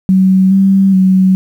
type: tone with pitch steps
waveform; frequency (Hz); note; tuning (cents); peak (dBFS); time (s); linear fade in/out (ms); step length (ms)
sine; 188.8 / 193.7 / 188; F#3 / G3 / F#3; +35 / -20 / +28; -5; 0.09-1.35; 0; 420
effects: 7-bit